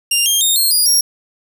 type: tone with pitch steps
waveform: 15% pulse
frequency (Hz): 2794 / 3209 / 3687 / 4235 / 4865 / 5588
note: F7 / G7 / A#7 / C8 / D#8 / F8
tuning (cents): 0 / +40 / -20 / +20 / -40 / 0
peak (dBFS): -5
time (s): 0.11-1.01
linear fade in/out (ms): 5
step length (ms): 150
effects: none